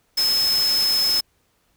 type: tone in noise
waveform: sine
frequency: 5190 Hz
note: E8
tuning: 28 cents flat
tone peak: -17 dBFS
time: 0.17-1.21 s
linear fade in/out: 10 ms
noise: white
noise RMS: -28 dBFS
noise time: 0.17-1.21 s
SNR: +8 dB
effects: pink hiss -65 dBFS RMS until 1.76 s